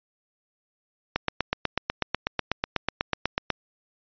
click train, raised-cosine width 0.3 ms, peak -7 dBFS, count 20, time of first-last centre 1.16-3.503 s, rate 8.11 Hz, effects resampled to 11025 Hz

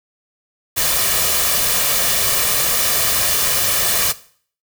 white noise with comb filter, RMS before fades -17 dBFS, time 0.76-4.13 s, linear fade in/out 20 ms, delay 1.7 ms, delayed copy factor +0.5, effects noise-tail reverb RT60 0.5 s tail -17 dB re dry

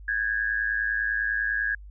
sine tone with amplitude modulation, 1646 Hz, G#6, 16 cents flat, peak -20 dBFS, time 0.08-1.75 s, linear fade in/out 5 ms, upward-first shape sine, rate 110 Hz, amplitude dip 80%, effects added 50 Hz sine -41 dBFS peak until 1.9 s

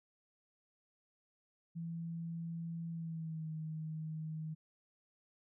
sine tone with pitch glide, 166.6 to 157.25 Hz, E3 to D#3, +19 to +19 cents, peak -39 dBFS, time 1.75-4.55 s, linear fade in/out 20 ms, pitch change -100 cents, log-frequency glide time 2.9-3.5 s, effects none

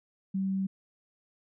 sine tone, 192.3 Hz, G3, 33 cents flat, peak -27 dBFS, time 0.34-0.67 s, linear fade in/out 10 ms, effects none

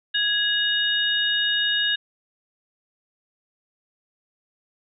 sine tone cluster, 1663 / 2896 / 3711 Hz, G#6 / F#7 / A#7, +2 / -38 / -9 cents, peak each -24 dBFS, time 0.14-1.96 s, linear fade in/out 10 ms, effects none

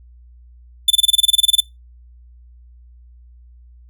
45% pulse tone bursts, 3520 Hz, A7, in tune, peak -8 dBFS, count 15, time 0.88-1.604 s, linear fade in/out 5 ms, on 24 ms, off 26 ms, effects noise-tail reverb RT60 0.2 s tail -22 dB re dry + added 60 Hz sine -42 dBFS peak until 3.89 s

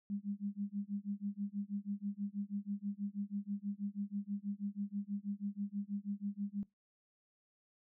sine tone with tremolo, 202.3 Hz, G#3, 45 cents flat, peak -34 dBFS, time 0.1-6.63 s, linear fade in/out 0 ms, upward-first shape sine, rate 6.2 Hz, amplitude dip 100%, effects noise-tail reverb RT60 0.2 s tail -22 dB re dry

